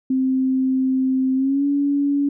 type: tone with pitch glide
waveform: sine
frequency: 261.6 to 283.6 Hz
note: C4 to C#4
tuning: 0 to +40 cents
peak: -16 dBFS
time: 0.1-2.29 s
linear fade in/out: 5 ms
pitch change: +140 cents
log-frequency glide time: 1.35-1.65 s
effects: none